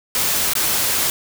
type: noise with dropouts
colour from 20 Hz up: white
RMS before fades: -19 dBFS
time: 0.15-1.1 s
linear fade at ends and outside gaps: 1 ms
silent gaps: 0.535-0.553 s
effects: none